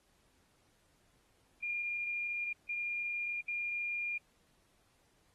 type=tone bursts at uneven times; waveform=sine; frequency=2410 Hz; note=D7; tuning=44 cents sharp; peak=-34 dBFS; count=3; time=1.63-2.53 / 2.69-3.41 / 3.48-4.18 s; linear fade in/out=5 ms; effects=pink hiss -72 dBFS RMS until 5.34 s + AAC 32 kbps